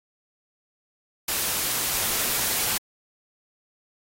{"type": "noise", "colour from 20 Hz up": "white", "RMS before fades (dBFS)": -25, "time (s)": [1.28, 2.78], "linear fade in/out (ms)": 5, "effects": ["AAC 48 kbps"]}